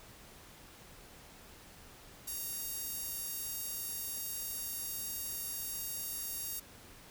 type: tone with high-pass filter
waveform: 10% pulse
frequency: 932.3 Hz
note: A#5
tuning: in tune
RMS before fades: -40 dBFS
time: 2.27-6.6 s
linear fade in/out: 10 ms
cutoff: 9500 Hz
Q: 2.5
effects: pink hiss -55 dBFS RMS until 7.1 s